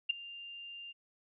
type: tone with ADSR envelope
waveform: sine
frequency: 2794 Hz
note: F7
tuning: in tune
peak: -24 dBFS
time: 0.09-0.93 s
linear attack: 12 ms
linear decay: 10 ms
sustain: -20 dB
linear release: 24 ms
effects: none